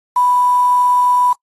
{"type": "tone with quantisation", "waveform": "sine", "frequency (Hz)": 987.8, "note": "B5", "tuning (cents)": 0, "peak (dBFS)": -10, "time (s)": [0.16, 1.33], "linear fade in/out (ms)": 5, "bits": 5, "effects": ["noise-tail reverb RT60 0.1 s tail -25 dB re dry", "AAC 32 kbps"]}